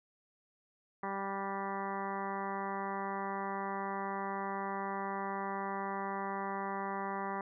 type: harmonic tone with a mistuned harmonic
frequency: 196 Hz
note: G3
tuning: in tune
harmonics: 1 / 2 / 3 / 4 / 5 / 6 / 7 / 8 / 9 / 10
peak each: -43 / -43 / -47 / -41 / -41 / -43 / -51 / -53 / -50 / -49 dBFS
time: 1.03-7.41 s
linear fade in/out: 2 ms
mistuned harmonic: 7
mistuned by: +49 cents
effects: none